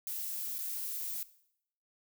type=noise with dropouts; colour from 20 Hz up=violet; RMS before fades=-38 dBFS; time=0.07-1.23 s; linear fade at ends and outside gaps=1 ms; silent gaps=0.584-0.588 s; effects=noise-tail reverb RT60 0.7 s tail -17 dB re dry